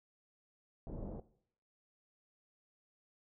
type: low-pass noise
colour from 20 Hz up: pink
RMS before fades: -44 dBFS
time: 0.87-1.2 s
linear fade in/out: 0 ms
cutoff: 640 Hz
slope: 24 dB/octave
effects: noise-tail reverb RT60 0.6 s tail -17 dB re dry